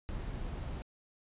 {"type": "noise", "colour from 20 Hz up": "brown", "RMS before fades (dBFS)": -39, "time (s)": [0.09, 0.82], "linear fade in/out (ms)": 0, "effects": ["resampled to 8000 Hz"]}